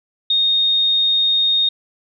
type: tone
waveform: sine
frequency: 3700 Hz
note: A#7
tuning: 14 cents flat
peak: -13 dBFS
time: 0.3-1.69 s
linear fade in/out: 5 ms
effects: none